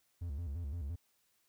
triangle tone with vibrato, 77.7 Hz, D#2, 2 cents flat, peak -35 dBFS, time 0.21-0.96 s, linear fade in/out 10 ms, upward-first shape square, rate 5.8 Hz, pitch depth 180 cents each way, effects white hiss -75 dBFS RMS until 1.48 s

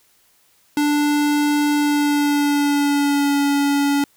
square tone with pitch glide, 293.7 to 283.7 Hz, D4 to C#4, 0 to +40 cents, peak -16 dBFS, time 0.77-4.04 s, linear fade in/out 2 ms, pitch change -60 cents, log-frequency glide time 1.75-3.37 s, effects white hiss -58 dBFS RMS until 4.16 s

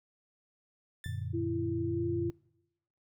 30% pulse tone with exponential decay, 1768 Hz, A6, 8 cents sharp, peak -39 dBFS, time 1.04-1.33 s, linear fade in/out 1 ms, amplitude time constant 63 ms
sine chord, Gb augmented, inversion none, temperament equal with one note detuned, 92.5 / 116.54 / 148.28 Hz, Gb2 / Bb2 / D3, 0 / 0 / +17 cents, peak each -37 / -38 / -42 dBFS, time 1.06-2.3 s, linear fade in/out 0 ms
sine tone with pitch glide, 334.4 to 341.4 Hz, E4 to F4, +25 to -39 cents, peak -31 dBFS, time 1.33-2.31 s, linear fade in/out 20 ms, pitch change +36 cents, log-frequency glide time 1.83-2.04 s
effects noise-tail reverb RT60 0.9 s tail -23 dB re dry

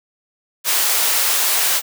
white high-pass noise, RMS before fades -17 dBFS, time 0.64-1.82 s, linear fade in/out 50 ms, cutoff 580 Hz, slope 12 dB/octave, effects none

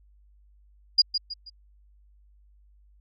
sine tone with echo, 4858 Hz, D#8, 42 cents flat, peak -13 dBFS, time 0.98-1.02 s, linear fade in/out 10 ms, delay 160 ms, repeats 3, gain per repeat -9 dB, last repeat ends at 1.5 s, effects added 50 Hz sine -55 dBFS peak until 3 s

